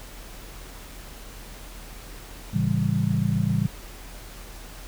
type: chord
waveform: sine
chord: A dominant seventh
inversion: none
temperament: just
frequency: 110 / 137.5 / 165 / 198 Hz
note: A2 / C#3 / E3 / G3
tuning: 0 / -14 / +2 / +18 cents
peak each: -26 dBFS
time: 2.53-3.67 s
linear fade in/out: 10 ms
effects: added 41 Hz sine -41 dBFS peak until 4.87 s + pink hiss -44 dBFS RMS until 4.87 s